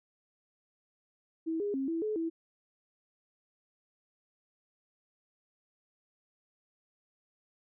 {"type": "tone with pitch steps", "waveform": "sine", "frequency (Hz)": [324.4, 409.4, 269.1, 329.7, 428.5, 328.6], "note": ["E4", "G#4", "C4", "E4", "A4", "E4"], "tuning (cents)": [-28, -25, 49, 0, -46, -5], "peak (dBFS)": -30, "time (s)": [1.46, 2.3], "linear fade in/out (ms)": 20, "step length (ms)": 140, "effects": []}